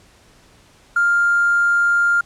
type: tone with hard clipping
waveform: triangle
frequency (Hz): 1400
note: F6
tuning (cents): +4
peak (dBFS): -13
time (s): 0.96-2.21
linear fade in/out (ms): 5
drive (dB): 3
effects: pink hiss -51 dBFS RMS until 2.25 s + low-pass 9000 Hz 12 dB/octave